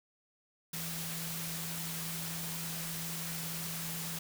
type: tone in noise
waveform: sine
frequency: 164.81 Hz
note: E3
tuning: in tune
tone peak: -42 dBFS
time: 0.73-4.19 s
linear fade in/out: 5 ms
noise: white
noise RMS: -40 dBFS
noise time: 0.73-4.19 s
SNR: -5 dB
effects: none